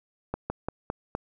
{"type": "slowing click train", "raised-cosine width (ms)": 1, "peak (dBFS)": -15, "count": 5, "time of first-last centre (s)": [0.34, 1.151], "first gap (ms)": 160, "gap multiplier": 1.16, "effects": []}